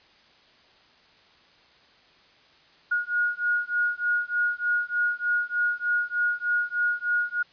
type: beating tone pair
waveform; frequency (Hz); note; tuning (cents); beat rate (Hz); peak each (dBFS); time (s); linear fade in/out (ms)
sine; 1439 / 1442.3; F#6 / F#6; -49 / -45; 3.3; -26; 2.91-7.43; 10
effects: white hiss -57 dBFS RMS until 7.52 s + resampled to 11025 Hz